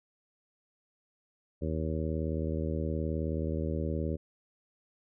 harmonic tone, 79 Hz, D#2, 27 cents sharp, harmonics 1 / 2 / 3 / 4 / 5 / 6 / 7, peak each -33 / -36 / -38 / -39 / -40 / -41 / -41 dBFS, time 1.61-4.17 s, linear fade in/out 20 ms, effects none

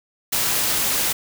white noise, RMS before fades -21 dBFS, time 0.32-1.13 s, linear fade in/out 10 ms, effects none

